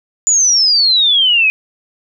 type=exponential sweep; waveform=sine; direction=down; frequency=7070 to 2489 Hz; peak=-8 dBFS; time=0.27-1.5 s; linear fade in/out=0 ms; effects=none